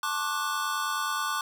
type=chord; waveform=square; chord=D major seventh; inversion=second; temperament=equal with one note detuned; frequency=880 / 1085.3 / 1174.7 / 1480 Hz; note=A5 / C#6 / D6 / F#6; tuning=0 / -37 / 0 / 0 cents; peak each=-38 / -34 / -32 / -34 dBFS; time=0.03-1.41 s; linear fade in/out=2 ms; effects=none